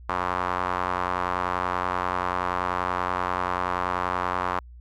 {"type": "tone with band-pass filter", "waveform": "sawtooth", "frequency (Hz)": 90.4, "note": "F#2", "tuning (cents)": -40, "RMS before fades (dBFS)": -27, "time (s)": [0.09, 4.59], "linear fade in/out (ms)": 0, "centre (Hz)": 1100, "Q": 2.8, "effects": ["added 60 Hz sine -42 dBFS peak until 4.8 s"]}